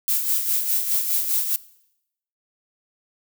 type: noise with tremolo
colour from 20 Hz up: violet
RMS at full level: -20 dBFS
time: 0.08-1.56 s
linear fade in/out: 0 ms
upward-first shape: sine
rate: 4.9 Hz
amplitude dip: 55%
effects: noise-tail reverb RT60 0.8 s tail -20 dB re dry